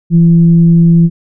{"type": "tone with frequency modulation", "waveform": "sine", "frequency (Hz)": 167.6, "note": "E3", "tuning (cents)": 29, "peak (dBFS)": -3, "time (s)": [0.1, 1.1], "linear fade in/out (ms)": 50, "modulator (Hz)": 173, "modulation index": 0.25, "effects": []}